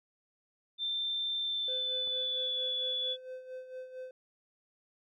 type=tone with pitch glide; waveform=sine; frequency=3568 to 3433 Hz; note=A7 to A7; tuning=+23 to -43 cents; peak=-31 dBFS; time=0.78-3.17 s; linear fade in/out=50 ms; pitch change=-66 cents; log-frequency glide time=1.4-2.6 s
type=tone with tremolo; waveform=triangle; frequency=513 Hz; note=C5; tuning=34 cents flat; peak=-37 dBFS; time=1.68-4.11 s; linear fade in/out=2 ms; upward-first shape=sine; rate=4.4 Hz; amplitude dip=65%
type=click; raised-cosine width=1 ms; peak=-39 dBFS; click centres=2.074 s
effects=none